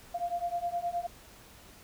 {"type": "beating tone pair", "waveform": "sine", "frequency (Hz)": [691, 700.6], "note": ["F5", "F5"], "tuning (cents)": [-19, 5], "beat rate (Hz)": 9.6, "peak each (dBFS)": [-34, -33], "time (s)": [0.14, 1.07], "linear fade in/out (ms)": 10, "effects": ["added 50 Hz sine -62 dBFS peak until 1.83 s", "pink hiss -54 dBFS RMS until 1.83 s"]}